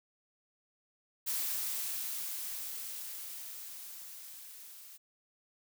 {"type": "noise with level ramp", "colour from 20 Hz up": "blue", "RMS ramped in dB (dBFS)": [-34, -52], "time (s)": [1.26, 4.98], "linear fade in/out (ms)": 20, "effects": []}